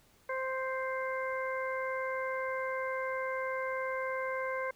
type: harmonic tone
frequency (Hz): 523.3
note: C5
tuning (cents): 0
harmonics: 1 / 2 / 3 / 4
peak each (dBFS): -35 / -38 / -40 / -41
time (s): 0.29-4.71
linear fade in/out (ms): 5
effects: pink hiss -65 dBFS RMS until 4.75 s